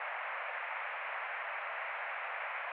white band-pass noise, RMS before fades -40 dBFS, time 0-2.72 s, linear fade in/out 2 ms, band 570 to 2400 Hz, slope 48 dB/octave, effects none

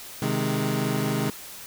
25% pulse chord, Ab major, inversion first, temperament equal, 130.81 / 155.56 / 207.7 Hz, C3 / Eb3 / Ab3, 0 / 0 / 0 cents, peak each -24 / -25 / -24 dBFS, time 0.22-1.3 s, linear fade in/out 2 ms, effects white hiss -41 dBFS RMS until 1.66 s

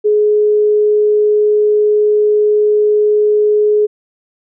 sine tone, 420.9 Hz, G#4, 23 cents sharp, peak -8 dBFS, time 0.04-3.87 s, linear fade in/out 20 ms, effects none

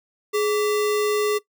sine tone with sample-and-hold, 420 Hz, G#4, 19 cents sharp, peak -18 dBFS, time 0.33-1.39 s, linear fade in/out 20 ms, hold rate 1575 Hz, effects noise-tail reverb RT60 0.1 s tail -18 dB re dry

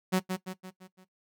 sawtooth tone with echo, 185.9 Hz, F#3, 8 cents sharp, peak -19 dBFS, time 0.12-0.2 s, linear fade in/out 20 ms, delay 170 ms, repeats 5, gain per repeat -6 dB, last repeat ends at 1.05 s, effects noise-tail reverb RT60 0.1 s tail -17 dB re dry

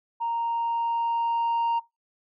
sine tone with level ramp, 930 Hz, A#5, 4 cents flat, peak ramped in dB -24 to -19 dBFS, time 0.2-1.8 s, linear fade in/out 20 ms, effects noise-tail reverb RT60 0.2 s tail -21 dB re dry + tanh soft clip ceiling -21 dBFS

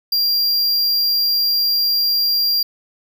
square tone, 4764 Hz, D8, 24 cents sharp, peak -15 dBFS, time 0.12-2.63 s, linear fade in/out 5 ms, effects none

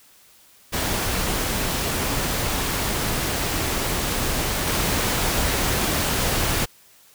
pink noise with level steps, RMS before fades -24 / -22 dBFS, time 0.72-6.66 s, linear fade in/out 20 ms, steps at 4.67 s, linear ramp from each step 2 ms, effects white hiss -53 dBFS RMS until 7.14 s

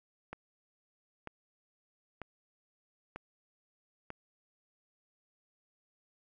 click train, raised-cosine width 0.5 ms, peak -26 dBFS, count 5, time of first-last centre 0.33-4.104 s, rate 1.06 Hz, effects none

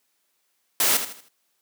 white noise with echo, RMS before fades -20 dBFS, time 0.8-0.97 s, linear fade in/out 2 ms, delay 79 ms, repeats 4, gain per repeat -9 dB, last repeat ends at 1.286 s, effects white hiss -71 dBFS RMS until 1.61 s + high-pass 200 Hz 12 dB/octave

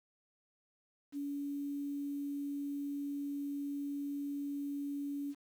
sine tone with quantisation, 284.2 Hz, C#4, 43 cents sharp, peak -36 dBFS, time 1.12-5.35 s, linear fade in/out 50 ms, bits 10, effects none

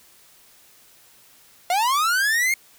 45% pulse linear sweep, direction up, 687 to 2167 Hz, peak -18 dBFS, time 1.7-2.54 s, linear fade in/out 2 ms, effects white hiss -53 dBFS RMS until 2.78 s

